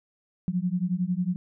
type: beating tone pair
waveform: sine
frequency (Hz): 174.61 / 185.61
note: F3 / F#3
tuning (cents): 0 / +6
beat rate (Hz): 11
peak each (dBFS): -27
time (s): 0.48-1.36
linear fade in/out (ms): 0
effects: none